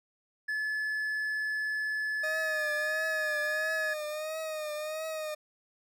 triangle tone with pitch glide, 1722 to 1704.2 Hz, A6 to G#6, -38 to +44 cents, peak -28 dBFS, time 0.48-3.94 s, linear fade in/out 10 ms, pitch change -18 cents, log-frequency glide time 2.37-3.57 s
40% pulse tone with vibrato, 619 Hz, D#5, 9 cents flat, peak -33 dBFS, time 2.23-5.35 s, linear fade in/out 10 ms, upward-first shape triangle, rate 1.5 Hz, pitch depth 58 cents each way
effects none

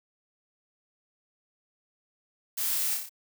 blue noise with echo, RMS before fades -31 dBFS, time 2.57-2.95 s, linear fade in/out 10 ms, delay 29 ms, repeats 5, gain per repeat -3 dB, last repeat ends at 3.095 s, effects none

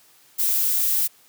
violet noise, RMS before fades -21 dBFS, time 0.38-1.08 s, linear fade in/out 20 ms, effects white hiss -55 dBFS RMS until 1.28 s + high-pass 100 Hz 12 dB/octave

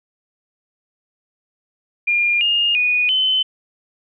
sine tone with pitch steps, 2409 / 2835 / 2468 / 3048 Hz, D7 / F7 / D#7 / G7, +43 / +25 / -15 / -49 cents, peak -14 dBFS, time 2.07-3.43 s, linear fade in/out 10 ms, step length 340 ms, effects none

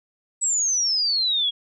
sine exponential sweep, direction down, 7902 to 3271 Hz, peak -19 dBFS, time 0.41-1.51 s, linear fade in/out 20 ms, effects none

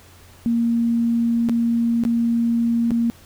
sine tone with dropouts, 233.1 Hz, A#3, in tune, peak -16 dBFS, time 0.46-3.1 s, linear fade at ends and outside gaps 0 ms, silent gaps 1.488-1.495 / 2.037-2.051 / 2.907-2.916 s, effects added 89 Hz sine -49 dBFS peak until 3.25 s + pink hiss -49 dBFS RMS until 3.25 s

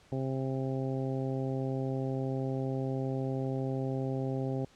harmonic tone, 132.6 Hz, C3, 23 cents sharp, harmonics 1 / 2 / 3 / 4 / 5 / 6, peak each -33 / -36 / -38 / -40 / -45 / -46 dBFS, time 0.12-4.65 s, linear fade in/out 2 ms, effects pink hiss -61 dBFS RMS until 4.75 s + low-pass 7000 Hz 12 dB/octave

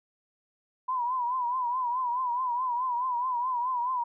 sine tone with vibrato, 992 Hz, B5, 7 cents sharp, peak -26 dBFS, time 0.88-4.04 s, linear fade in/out 10 ms, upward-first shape triangle, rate 4.7 Hz, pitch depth 100 cents each way, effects none

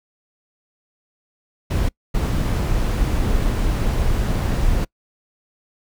brown noise bursts at uneven times, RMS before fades -19 dBFS, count 2, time 1.7-1.89 / 2.14-4.85 s, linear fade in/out 10 ms, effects noise-tail reverb RT60 0.1 s tail -25 dB re dry

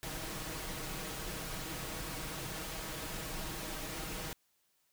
pink noise with comb filter, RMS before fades -41 dBFS, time 0.03-4.33 s, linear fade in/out 0 ms, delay 6.3 ms, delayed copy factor +0.55, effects white hiss -75 dBFS RMS until 4.92 s

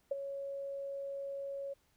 sine tone with ADSR envelope, 554.4 Hz, C#5, in tune, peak -28 dBFS, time 0.11-1.74 s, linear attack 7 ms, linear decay 17 ms, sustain -10 dB, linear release 14 ms, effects pink hiss -73 dBFS RMS until 1.96 s

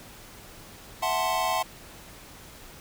square chord, F# half-diminished seventh, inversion third, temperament equal, 659.3 / 740 / 880 / 1046.5 Hz, E5 / F#5 / A5 / C6, 0 / 0 / 0 / 0 cents, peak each -32 / -30 / -31 / -30 dBFS, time 1.02-1.63 s, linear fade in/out 10 ms, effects pink hiss -47 dBFS RMS until 2.8 s

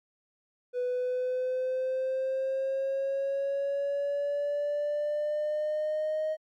triangle exponential sweep, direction up, 493.9 to 626 Hz, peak -24 dBFS, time 0.73-6.37 s, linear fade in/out 50 ms, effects tanh soft clip ceiling -23 dBFS + MP3 96 kbps

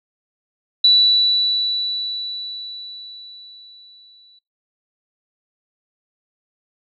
sine tone with exponential decay, 3951 Hz, B7, in tune, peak -8 dBFS, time 0.84-4.39 s, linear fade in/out 5 ms, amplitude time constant 770 ms, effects noise-tail reverb RT60 0.3 s tail -24 dB re dry

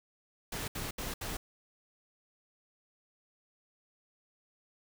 pink noise bursts, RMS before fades -38 dBFS, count 4, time 0.52-1.37 s, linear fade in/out 5 ms, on 160 ms, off 70 ms, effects none

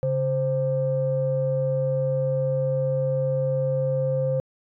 sine tone pair together, 138.7 / 523.7 Hz, C#3 / C5, +1 / +1 cents, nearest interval octave + major seventh, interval 2300 cents, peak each -24 / -22 dBFS, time 0.03-4.4 s, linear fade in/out 0 ms, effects tanh soft clip ceiling -14 dBFS

